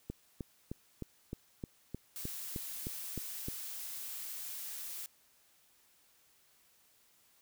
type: click train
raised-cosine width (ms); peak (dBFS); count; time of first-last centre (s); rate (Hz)
3; -26; 12; 0.1-3.485; 3.25
type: noise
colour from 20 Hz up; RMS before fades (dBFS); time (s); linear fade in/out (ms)
blue; -43; 2.16-5.06; 0
effects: white hiss -68 dBFS RMS until 7.41 s

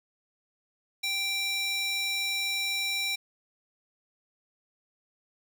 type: tone with high-pass filter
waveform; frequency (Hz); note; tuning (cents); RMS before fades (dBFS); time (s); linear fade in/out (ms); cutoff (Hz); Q
square; 784; G5; 0; -30; 1.03-3.16; 10; 3000; 4.9
effects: none

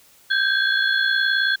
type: tone cluster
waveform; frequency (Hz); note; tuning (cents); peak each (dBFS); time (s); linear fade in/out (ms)
sine; 1565 / 1624 / 3383 / 4237; G6 / G#6 / G#7 / C8; -3 / -39 / +31 / +21; -19 / -24 / -25 / -28; 0.3-1.56; 10
effects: white hiss -53 dBFS RMS until 1.6 s

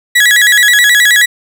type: tone with vibrato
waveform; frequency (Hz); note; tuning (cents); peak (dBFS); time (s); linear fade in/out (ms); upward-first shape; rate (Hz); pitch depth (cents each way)
35% pulse; 1805; A6; +44; -3; 0.15-1.26; 10; square; 9.4; 130
effects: none

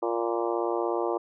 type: harmonic tone with a mistuned harmonic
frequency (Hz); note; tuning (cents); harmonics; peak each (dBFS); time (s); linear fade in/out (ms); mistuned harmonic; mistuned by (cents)
116.54; A#2; 0; 3 / 4 / 5 / 6 / 7 / 8 / 9 / 10; -29 / -31 / -33 / -35 / -36 / -37 / -38 / -39; 0.02-1.18; 10; 9; -27
effects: none

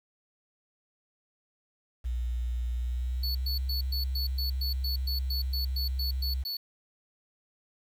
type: tone with pitch glide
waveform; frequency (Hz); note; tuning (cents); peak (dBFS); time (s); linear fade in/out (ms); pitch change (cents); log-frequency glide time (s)
sine; 60.2 to 65.27; B1 to C2; -44 to -4; -28; 2.04-6.44; 20; +140; 2.72-3.56
type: tone bursts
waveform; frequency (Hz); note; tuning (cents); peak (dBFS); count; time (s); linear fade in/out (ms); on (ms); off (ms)
square; 4435; C#8; 0; -32; 15; 3.23-6.57; 5; 120; 110
effects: 9-bit

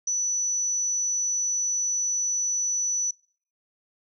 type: tone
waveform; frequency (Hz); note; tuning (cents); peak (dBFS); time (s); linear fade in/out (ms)
sine; 5950; F#8; +9; -23; 0.07-3.11; 5
effects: noise-tail reverb RT60 0.5 s tail -23 dB re dry

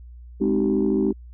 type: chord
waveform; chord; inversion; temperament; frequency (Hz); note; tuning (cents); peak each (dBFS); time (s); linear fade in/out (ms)
sine; Ab major seventh; none; equal with one note detuned; 207.7 / 261.6 / 311.1 / 384.6; Ab3 / C4 / Eb4 / G4; 0 / 0 / 0 / -33; -22 / -24 / -23 / -22; 0.4-1.13; 20
effects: tanh soft clip ceiling -11 dBFS + added 60 Hz sine -39 dBFS peak until 1.33 s

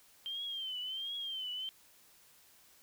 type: tone with vibrato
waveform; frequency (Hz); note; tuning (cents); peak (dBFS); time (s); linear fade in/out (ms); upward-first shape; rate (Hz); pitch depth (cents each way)
sine; 3136; G7; 0; -37; 0.26-1.69; 0; triangle; 1.4; 110
effects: white hiss -63 dBFS RMS until 2.82 s

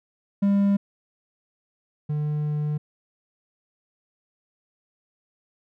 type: tone pair in turn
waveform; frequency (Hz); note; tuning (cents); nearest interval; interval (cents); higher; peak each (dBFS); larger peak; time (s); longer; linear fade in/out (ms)
triangle; 200 / 149.83; G3 / D3; +35 / +35; perfect fourth; 500; first; -15 / -21; first; 0.42-0.77 / 2.09-2.78; second; 10
effects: none

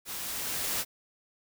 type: noise with level ramp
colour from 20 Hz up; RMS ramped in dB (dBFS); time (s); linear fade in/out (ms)
white; -38 to -30; 0.05-0.85; 50
effects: none

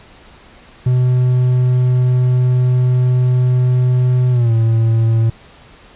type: tone with pitch glide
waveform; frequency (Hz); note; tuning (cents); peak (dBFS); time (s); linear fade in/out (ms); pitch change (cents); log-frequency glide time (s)
triangle; 125.8 to 113.38; B2 to A#2; +32 to -48; -8; 0.86-5.3; 5; -180; 4.31-4.53
effects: pink hiss -43 dBFS RMS until 5.95 s + resampled to 8000 Hz

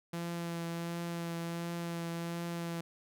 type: tone with vibrato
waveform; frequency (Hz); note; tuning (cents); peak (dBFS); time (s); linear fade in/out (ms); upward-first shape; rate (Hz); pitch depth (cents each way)
sawtooth; 169.5; E3; +49; -32; 0.13-2.81; 5; triangle; 1.4; 17
effects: none

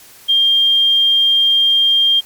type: tone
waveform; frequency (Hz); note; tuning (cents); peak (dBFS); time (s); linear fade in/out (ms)
sine; 3200; G7; +35; -9; 0.28-2.21; 20
effects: white hiss -42 dBFS RMS until 2.25 s + MP3 96 kbps

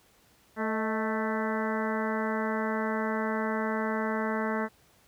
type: harmonic tone with a mistuned harmonic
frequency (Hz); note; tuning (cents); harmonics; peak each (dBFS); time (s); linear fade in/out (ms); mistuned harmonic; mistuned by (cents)
220; A3; 0; 1 / 2 / 3 / 4 / 5 / 6 / 7 / 8 / 9; -31 / -34 / -36 / -37 / -38 / -39 / -39 / -40 / -41; 0.56-4.69; 50; 3; -54
effects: pink hiss -62 dBFS RMS until 5.07 s + high-pass 60 Hz 12 dB/octave

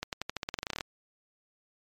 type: accelerating click train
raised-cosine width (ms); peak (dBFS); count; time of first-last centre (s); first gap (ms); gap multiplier
0.2; -15; 16; 0.03-0.808; 98; 0.9
effects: MP3 96 kbps

